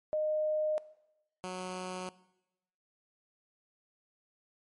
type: tone pair in turn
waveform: sine / 10% pulse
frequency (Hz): 615 / 183.79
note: D#5 / F#3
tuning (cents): -20 / -11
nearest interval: octave + major sixth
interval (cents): 2091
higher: first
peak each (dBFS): -28 / -29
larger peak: first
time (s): 0.13-0.78 / 1.44-2.09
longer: neither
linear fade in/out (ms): 0
effects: noise-tail reverb RT60 0.9 s tail -19 dB re dry + MP3 48 kbps